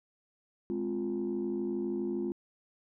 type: chord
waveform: sine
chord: F minor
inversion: first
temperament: just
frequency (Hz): 209.5 / 261.9 / 349.2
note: Ab3 / C4 / F4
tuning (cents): +15 / +2 / 0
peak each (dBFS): -35 / -36 / -32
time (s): 0.7-2.32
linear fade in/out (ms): 0
effects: tanh soft clip ceiling -25 dBFS